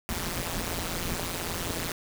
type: noise with amplitude modulation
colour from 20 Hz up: pink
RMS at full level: -28 dBFS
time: 0.09-1.92 s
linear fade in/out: 0 ms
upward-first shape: sine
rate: 172 Hz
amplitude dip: 100%
effects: none

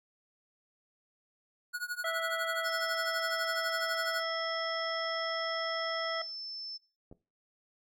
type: tone with tremolo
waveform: square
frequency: 1454 Hz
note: F#6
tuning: 31 cents flat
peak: -32 dBFS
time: 1.73-4.23 s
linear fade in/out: 20 ms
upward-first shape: triangle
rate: 12 Hz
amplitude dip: 100%
type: harmonic tone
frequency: 657 Hz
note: E5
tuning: 6 cents flat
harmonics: 1 / 2 / 3 / 5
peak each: -34 / -37 / -39 / -41 dBFS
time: 2.04-6.22 s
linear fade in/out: 5 ms
type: tone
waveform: sine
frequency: 5290 Hz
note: E8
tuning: 5 cents sharp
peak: -39 dBFS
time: 2.64-6.78 s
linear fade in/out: 20 ms
type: clicks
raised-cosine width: 2 ms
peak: -38 dBFS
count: 2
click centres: 7.114 / 7.126 s
effects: noise-tail reverb RT60 0.3 s tail -17 dB re dry

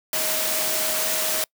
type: tone in noise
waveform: sine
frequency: 630 Hz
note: D#5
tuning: 21 cents sharp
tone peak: -32 dBFS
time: 0.13-1.44 s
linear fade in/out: 2 ms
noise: white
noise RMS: -24 dBFS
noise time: 0.13-1.44 s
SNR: -11 dB
effects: noise-tail reverb RT60 0.1 s tail -26 dB re dry + high-pass 200 Hz 12 dB/octave

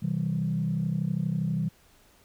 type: tone cluster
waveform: sine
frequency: 129.1 / 162.1 / 194.2 Hz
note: C3 / E3 / G3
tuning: -23 / -29 / -16 cents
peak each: -31 / -27 / -30 dBFS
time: 0.02-1.69 s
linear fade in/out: 10 ms
effects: tanh soft clip ceiling -18 dBFS + pink hiss -60 dBFS RMS until 2.24 s

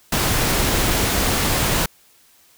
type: noise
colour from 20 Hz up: pink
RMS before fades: -19 dBFS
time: 0.12-1.86 s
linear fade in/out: 5 ms
effects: white hiss -54 dBFS RMS until 2.57 s

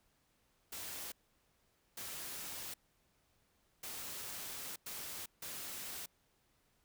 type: noise bursts at uneven times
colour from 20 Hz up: white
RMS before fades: -45 dBFS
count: 5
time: 0.72-1.12 / 1.97-2.74 / 3.83-4.76 / 4.86-5.26 / 5.42-6.06 s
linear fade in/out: 5 ms
effects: pink hiss -75 dBFS RMS until 6.84 s

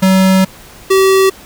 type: tone pair in turn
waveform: square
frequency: 189.4 / 383.9 Hz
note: F#3 / G4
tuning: +41 / -36 cents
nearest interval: octave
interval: 1223 cents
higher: second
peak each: -7 dBFS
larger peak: neither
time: 0.02-0.45 / 0.9-1.3 s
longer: first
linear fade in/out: 10 ms
effects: pink hiss -37 dBFS RMS until 1.45 s

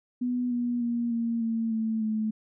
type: tone with pitch steps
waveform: sine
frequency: 246.9 / 241.7 / 236.6 / 231.6 / 226.7 / 221.9 / 217.2 Hz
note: B3 / B3 / A#3 / A#3 / A#3 / A3 / A3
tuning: 0 / -37 / +26 / -11 / -48 / +15 / -22 cents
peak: -25 dBFS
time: 0.21-2.31 s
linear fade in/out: 10 ms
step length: 300 ms
effects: none

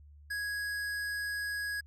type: tone with tanh clipping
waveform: sine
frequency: 1661.2 Hz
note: G#6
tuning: in tune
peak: -35 dBFS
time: 0.3-1.81 s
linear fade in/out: 10 ms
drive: 17 dB
effects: added 73 Hz sine -52 dBFS peak until 1.86 s

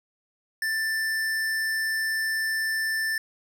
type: tone with hard clipping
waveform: sine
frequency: 1772 Hz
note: A6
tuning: 12 cents sharp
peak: -26 dBFS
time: 0.62-3.18 s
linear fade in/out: 2 ms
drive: 15 dB
effects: none

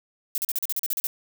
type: noise bursts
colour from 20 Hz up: violet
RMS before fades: -26 dBFS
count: 11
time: 0.35-1.069 s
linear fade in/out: 0 ms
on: 29 ms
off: 40 ms
effects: none

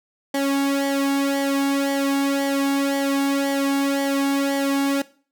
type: tone with flanger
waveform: sawtooth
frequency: 277.2 Hz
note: C#4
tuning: in tune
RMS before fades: -21 dBFS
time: 0.34-5.02 s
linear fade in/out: 5 ms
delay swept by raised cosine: 0.76 to 1.63 ms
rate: 1.9 Hz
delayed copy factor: -0.8
effects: noise-tail reverb RT60 0.4 s tail -18 dB re dry

